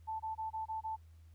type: tone bursts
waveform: sine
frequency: 881 Hz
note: A5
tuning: 2 cents sharp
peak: -36 dBFS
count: 6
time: 0.07-0.965 s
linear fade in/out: 20 ms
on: 130 ms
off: 23 ms
effects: added 81 Hz sine -55 dBFS peak until 1.34 s + pink hiss -75 dBFS RMS until 1.34 s